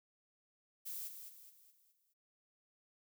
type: noise with echo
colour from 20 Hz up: violet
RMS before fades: -44 dBFS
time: 0.85-1.09 s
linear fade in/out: 20 ms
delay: 210 ms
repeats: 5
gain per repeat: -7 dB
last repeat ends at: 2.14 s
effects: none